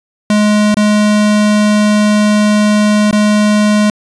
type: tone with dropouts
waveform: square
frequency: 210 Hz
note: G#3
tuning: 19 cents sharp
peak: -8 dBFS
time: 0.3-3.9 s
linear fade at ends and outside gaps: 2 ms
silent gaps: 0.744-0.769 / 3.111-3.128 s
effects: resampled to 22050 Hz